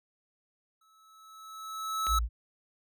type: tone with exponential growth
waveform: square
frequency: 1300 Hz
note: E6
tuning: 24 cents flat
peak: -25 dBFS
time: 0.81-2.19 s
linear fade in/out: 5 ms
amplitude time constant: 300 ms
type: click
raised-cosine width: 0.3 ms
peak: -23 dBFS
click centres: 2.068 s
type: tone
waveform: sine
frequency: 56.5 Hz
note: A1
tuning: 47 cents sharp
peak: -27 dBFS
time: 2.07-2.29 s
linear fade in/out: 50 ms
effects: none